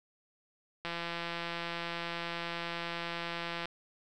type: click train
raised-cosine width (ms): 0.3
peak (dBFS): -21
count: 478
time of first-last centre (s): 0.85-3.656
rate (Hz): 170
effects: none